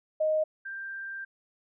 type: tone pair in turn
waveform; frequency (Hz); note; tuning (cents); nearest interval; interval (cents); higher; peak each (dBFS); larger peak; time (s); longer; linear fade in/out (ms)
sine; 622.3 / 1580.8; D#5 / G6; 0 / +14; octave + major third; 1614; second; -23 / -35; first; 0.2-0.44 / 0.65-1.25; second; 10
effects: none